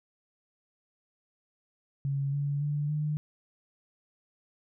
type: tone with pitch steps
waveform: sine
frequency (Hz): 138.9 / 142.72 / 146.65 / 150.69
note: C#3 / D3 / D3 / D3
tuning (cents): +4 / -49 / -2 / +45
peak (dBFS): -27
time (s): 2.05-3.17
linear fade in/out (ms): 0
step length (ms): 280
effects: none